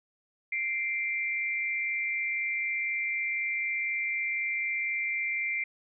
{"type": "tone pair together", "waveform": "sine", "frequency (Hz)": [2093, 2349], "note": ["C7", "D7"], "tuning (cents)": [0, 0], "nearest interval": "major second", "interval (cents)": 200, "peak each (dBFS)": [-30, -32], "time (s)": [0.52, 5.64], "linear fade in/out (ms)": 5, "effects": []}